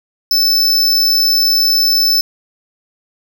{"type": "tone", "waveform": "square", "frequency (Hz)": 5274, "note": "E8", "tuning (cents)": 0, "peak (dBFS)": -10, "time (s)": [0.31, 2.21], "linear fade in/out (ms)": 2, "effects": []}